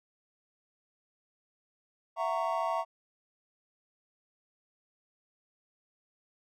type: chord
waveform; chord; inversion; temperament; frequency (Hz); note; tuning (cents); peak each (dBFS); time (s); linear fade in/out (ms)
triangle; F# dominant seventh; third; just; 666 / 740 / 925 / 1110; E5 / F#5 / A#5 / C#6; +18 / 0 / -14 / +2; -31 / -35 / -32 / -33; 2.16-2.85; 50
effects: none